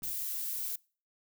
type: noise with exponential decay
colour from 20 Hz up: brown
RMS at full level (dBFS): -46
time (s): 0.02-0.28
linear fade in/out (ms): 1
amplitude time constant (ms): 55
type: noise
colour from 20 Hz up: violet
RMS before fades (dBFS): -36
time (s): 0.03-0.76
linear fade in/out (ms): 5
effects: noise-tail reverb RT60 0.4 s tail -25 dB re dry

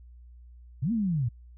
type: linear two-way sweep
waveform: sine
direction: up then down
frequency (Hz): 108.9 to 240 to 108.9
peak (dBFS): -24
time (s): 0.82-1.29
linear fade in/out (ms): 10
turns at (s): 0.92
effects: added 60 Hz sine -47 dBFS peak until 1.57 s

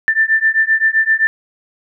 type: beating tone pair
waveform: sine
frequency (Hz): 1773 / 1780.7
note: A6 / A6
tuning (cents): +13 / +20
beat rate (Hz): 7.7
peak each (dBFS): -14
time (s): 0.08-1.27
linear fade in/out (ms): 0
effects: none

